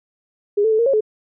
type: tone with pitch steps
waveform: sine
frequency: 410 / 442.5 / 435.8 / 466 / 546 / 430 Hz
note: G#4 / A4 / A4 / A#4 / C#5 / A4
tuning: -22 / +10 / -17 / -1 / -26 / -40 cents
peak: -13 dBFS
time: 0.57-1.008 s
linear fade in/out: 10 ms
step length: 73 ms
effects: none